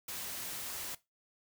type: noise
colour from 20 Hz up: white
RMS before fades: -41 dBFS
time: 0.08-0.95 s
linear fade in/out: 5 ms
effects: noise-tail reverb RT60 0.2 s tail -18 dB re dry